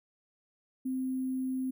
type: tone with sample-and-hold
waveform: sine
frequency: 260 Hz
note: C4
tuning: 11 cents flat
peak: -30 dBFS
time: 0.85-1.71 s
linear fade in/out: 10 ms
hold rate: 11025 Hz
effects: none